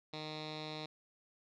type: tone with low-pass filter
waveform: 10% pulse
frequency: 154.3 Hz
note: D#3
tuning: 14 cents flat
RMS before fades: -44 dBFS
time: 0.13-0.86 s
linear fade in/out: 5 ms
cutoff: 4100 Hz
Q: 4.8
effects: none